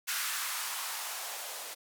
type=noise with band-pass filter sweep; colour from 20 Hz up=violet; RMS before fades=-37 dBFS; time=0.07-1.75 s; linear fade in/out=20 ms; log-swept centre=1500 to 540 Hz; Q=1.9; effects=none